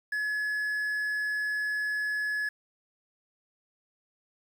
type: tone with quantisation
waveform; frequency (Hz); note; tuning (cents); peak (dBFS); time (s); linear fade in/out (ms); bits
triangle; 1700; G#6; +40; -26; 0.12-2.49; 5; 9
effects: none